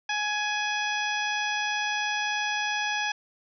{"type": "harmonic tone", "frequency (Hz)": 837, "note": "G#5", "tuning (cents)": 13, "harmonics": [1, 2, 3, 4, 5, 6, 7], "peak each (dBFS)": [-31, -30, -32, -35, -47, -39, -41], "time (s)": [0.09, 3.12], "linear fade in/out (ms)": 5, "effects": []}